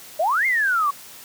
sine exponential two-way sweep, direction up then down, 587.3 to 2163 to 1103 Hz, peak -17 dBFS, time 0.19-0.91 s, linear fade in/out 10 ms, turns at 0.46 s, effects white hiss -42 dBFS RMS until 1.24 s + high-pass 100 Hz 12 dB/octave

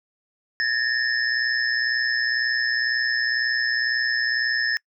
sine tone cluster, 1705 / 1827 / 5240 Hz, G#6 / A#6 / E8, +45 / -35 / -11 cents, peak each -24 / -23 / -28 dBFS, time 0.6-4.77 s, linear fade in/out 0 ms, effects noise-tail reverb RT60 0.1 s tail -26 dB re dry

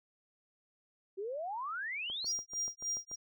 sine exponential sweep, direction up, 371 to 5220 Hz, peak -36 dBFS, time 1.17-2.33 s, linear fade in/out 20 ms
click train, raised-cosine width 1 ms, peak -37 dBFS, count 8, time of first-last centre 2.1-3.114 s, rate 6.9 Hz
triangle tone with tremolo, 5700 Hz, F8, 34 cents sharp, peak -31 dBFS, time 2.25-3.16 s, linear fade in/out 20 ms, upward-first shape sine, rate 3.4 Hz, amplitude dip 100%
effects none

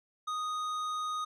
sine tone with tanh clipping, 1243 Hz, D#6, 2 cents flat, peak -34 dBFS, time 0.27-1.25 s, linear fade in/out 10 ms, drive 12 dB, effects none

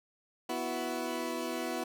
20% pulse chord, B suspended fourth, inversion none, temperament equal, 246.9 / 329.6 / 370 Hz, B3 / E4 / F#4, 0 / 0 / 0 cents, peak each -33 / -32 / -34 dBFS, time 0.49-1.84 s, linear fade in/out 5 ms, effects none

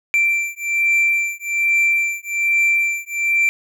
triangle beating tone pair, 2349 / 2350.2 Hz, D7 / D7, 0 / +1 cents, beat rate 1.2 Hz, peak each -17 dBFS, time 0.14-3.49 s, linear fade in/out 0 ms, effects none

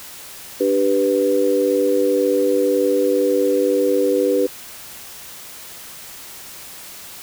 sine chord, G major, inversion second, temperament equal, 293.7 / 392 / 493.9 Hz, D4 / G4 / B4, 0 / 0 / 0 cents, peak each -21 / -19 / -17 dBFS, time 0.6-4.47 s, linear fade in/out 10 ms, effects white hiss -37 dBFS RMS until 7.22 s

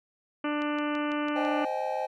harmonic tone, 296.2 Hz, D4, 15 cents sharp, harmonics 1 / 2 / 3 / 4 / 5 / 6 / 7 / 8 / 9 / 10, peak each -29 / -35 / -39 / -36 / -39 / -44 / -45 / -43 / -46 / -45 dBFS, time 0.44-1.65 s, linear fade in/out 5 ms
click train, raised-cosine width 0.2 ms, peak -27 dBFS, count 6, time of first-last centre 0.62-1.451 s, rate 6.02 Hz
triangle chord, Ab major seventh, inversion first, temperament equal with one note detuned, 523.3 / 622.3 / 784 / 850 Hz, C5 / Eb5 / G5 / Ab5, 0 / 0 / 0 / +40 cents, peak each -32 dBFS, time 1.35-2.07 s, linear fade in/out 20 ms
effects none

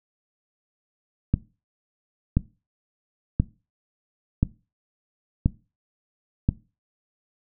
click train, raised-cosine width 5 ms, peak -6 dBFS, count 6, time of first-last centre 1.34-6.489 s, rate 0.971 Hz, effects noise-tail reverb RT60 0.3 s tail -19 dB re dry

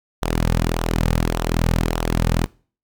sawtooth tone with flanger, 41.2 Hz, E1, in tune, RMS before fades -20 dBFS, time 0.22-2.46 s, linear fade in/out 0 ms, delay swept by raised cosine 0.42 to 3.02 ms, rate 1.7 Hz, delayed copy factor -0.55, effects noise-tail reverb RT60 0.4 s tail -23 dB re dry

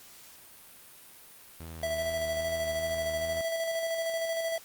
sawtooth tone with vibrato, 79.7 Hz, D#2, 42 cents sharp, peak -37 dBFS, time 1.6-3.41 s, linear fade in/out 0 ms, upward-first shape square, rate 2.5 Hz, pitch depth 39 cents each way
square tone with tremolo, 659.3 Hz, E5, in tune, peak -29 dBFS, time 1.83-4.58 s, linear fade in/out 2 ms, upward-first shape square, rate 13 Hz, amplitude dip 30%
effects white hiss -52 dBFS RMS until 4.64 s + Opus 48 kbps

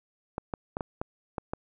clicks, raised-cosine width 1 ms, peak -17 dBFS, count 7, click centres 0.381 / 0.538 / 0.769 / 0.808 / 1.015 / 1.382 / 1.535 s, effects none

